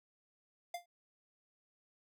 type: tone with exponential decay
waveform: square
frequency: 698.5 Hz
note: F5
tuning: in tune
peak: -36 dBFS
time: 0.74-0.86 s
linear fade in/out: 5 ms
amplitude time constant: 25 ms
effects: none